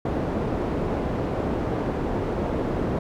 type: low-pass noise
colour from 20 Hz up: white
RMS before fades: -26 dBFS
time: 0.05-2.99 s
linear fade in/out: 5 ms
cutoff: 470 Hz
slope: 12 dB/octave
effects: none